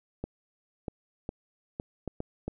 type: clicks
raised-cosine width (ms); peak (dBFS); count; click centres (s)
2; -20; 7; 0.24 / 0.882 / 1.291 / 1.799 / 2.077 / 2.204 / 2.48
effects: none